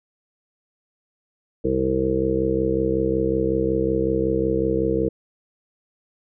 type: harmonic tone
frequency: 65.41 Hz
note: C2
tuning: in tune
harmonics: 1 / 2 / 3 / 5 / 6 / 7 / 8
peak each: -30 / -30 / -28 / -24 / -30 / -22 / -30 dBFS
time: 1.64-5.09 s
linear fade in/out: 10 ms
effects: none